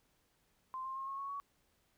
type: tone with pitch steps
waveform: sine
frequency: 1042 / 1057.8 / 1073.8 / 1090 / 1106.5 / 1123.3 Hz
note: C6 / C6 / C6 / C#6 / C#6 / C#6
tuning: -7 / +19 / +45 / -29 / -3 / +23 cents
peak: -39 dBFS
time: 0.74-1.4 s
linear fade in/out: 0 ms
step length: 110 ms
effects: pink hiss -75 dBFS RMS until 1.97 s